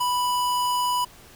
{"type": "tone", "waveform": "square", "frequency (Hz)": 987.8, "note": "B5", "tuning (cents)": 0, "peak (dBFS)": -22, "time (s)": [0, 1.05], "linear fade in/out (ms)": 10, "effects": ["pink hiss -49 dBFS RMS until 1.35 s"]}